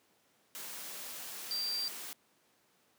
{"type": "tone in noise", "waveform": "sine", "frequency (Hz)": 4710, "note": "D8", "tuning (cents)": 4, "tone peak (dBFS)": -33, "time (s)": [1.51, 1.88], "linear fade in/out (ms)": 0, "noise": "white", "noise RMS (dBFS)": -44, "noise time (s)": [0.55, 2.13], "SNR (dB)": 8, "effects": ["pink hiss -70 dBFS RMS until 2.98 s", "high-pass 200 Hz 12 dB/octave"]}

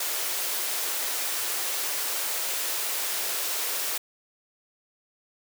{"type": "high-pass noise", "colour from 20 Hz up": "white", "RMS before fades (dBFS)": -29, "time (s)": [0, 3.98], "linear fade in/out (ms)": 5, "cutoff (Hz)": 360, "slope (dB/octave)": 24, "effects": []}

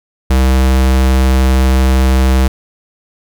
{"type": "tone", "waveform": "square", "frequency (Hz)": 65.2, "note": "C2", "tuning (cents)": -5, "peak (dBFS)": -8, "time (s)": [0.3, 2.48], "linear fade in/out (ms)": 5, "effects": ["8-bit"]}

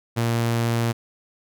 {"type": "tone", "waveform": "sawtooth", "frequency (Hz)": 116.6, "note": "A#2", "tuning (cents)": 1, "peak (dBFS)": -16, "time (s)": [0.16, 0.93], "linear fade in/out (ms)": 20, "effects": []}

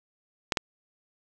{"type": "clicks", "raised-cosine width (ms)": 0.2, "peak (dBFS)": -7, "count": 2, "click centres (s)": [0.522, 0.572], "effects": []}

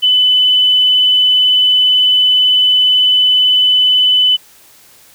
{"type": "tone", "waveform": "sine", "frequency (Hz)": 3006, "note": "F#7", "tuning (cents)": 27, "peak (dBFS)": -7, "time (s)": [0.02, 4.37], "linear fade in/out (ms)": 20, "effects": ["white hiss -44 dBFS RMS until 5.14 s"]}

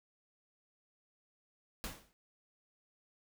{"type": "noise with exponential decay", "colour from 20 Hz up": "pink", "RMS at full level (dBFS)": -38, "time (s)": [1.84, 2.13], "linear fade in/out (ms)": 0, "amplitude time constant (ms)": 62, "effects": []}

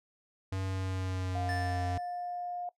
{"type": "tone with pitch glide", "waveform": "square", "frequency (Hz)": [95.2, 90.48], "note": ["F#2", "F#2"], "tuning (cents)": [50, -38], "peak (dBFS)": -33, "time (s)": [0.52, 1.98], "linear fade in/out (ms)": 5, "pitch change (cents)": -88, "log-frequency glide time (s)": [0.65, 1.84]}
{"type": "tone", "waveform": "sine", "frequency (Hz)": 710, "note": "F5", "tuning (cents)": 28, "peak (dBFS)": -35, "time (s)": [1.35, 2.69], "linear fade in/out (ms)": 2}
{"type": "tone with exponential decay", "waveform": "square", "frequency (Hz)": 1760, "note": "A6", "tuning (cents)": 0, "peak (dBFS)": -36, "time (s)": [1.49, 2.64], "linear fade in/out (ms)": 0, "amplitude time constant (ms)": 250}
{"effects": ["noise-tail reverb RT60 0.1 s tail -18 dB re dry", "low-pass 8000 Hz 12 dB/octave"]}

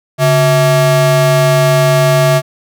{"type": "ring-modulated tone", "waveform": "square", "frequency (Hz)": 253.7, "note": "B3", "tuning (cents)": 47, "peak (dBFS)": -5, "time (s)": [0.18, 2.42], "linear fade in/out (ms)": 50, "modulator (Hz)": 396, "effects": []}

